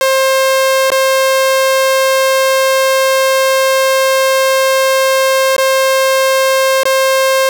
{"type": "tone with dropouts", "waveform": "sawtooth", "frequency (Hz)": 531, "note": "C5", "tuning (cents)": 25, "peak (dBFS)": -5, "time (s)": [0.01, 7.49], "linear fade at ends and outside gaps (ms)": 1, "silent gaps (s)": [[0.903, 0.918], [5.565, 5.581], [6.834, 6.854]], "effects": []}